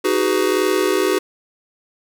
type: chord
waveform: square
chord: G# minor seventh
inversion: second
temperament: just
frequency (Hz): 311.5 / 373.8 / 415.3 / 498.4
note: D#4 / F#4 / G#4 / B4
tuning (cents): +2 / +18 / 0 / +16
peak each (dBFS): -24 / -19 / -22 / -25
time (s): 0.04-1.19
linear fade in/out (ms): 10
effects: none